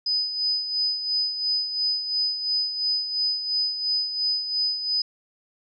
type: tone with tremolo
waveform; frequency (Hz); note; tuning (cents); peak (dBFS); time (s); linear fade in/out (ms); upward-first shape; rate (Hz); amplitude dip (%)
sine; 5000; D#8; +8; -20; 0.06-5.02; 5; sine; 2.9; 60
effects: none